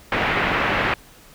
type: low-pass noise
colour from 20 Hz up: white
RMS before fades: -21 dBFS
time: 0.12-0.94 s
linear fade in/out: 2 ms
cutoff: 2400 Hz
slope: 24 dB/octave
effects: pink hiss -48 dBFS RMS until 1.34 s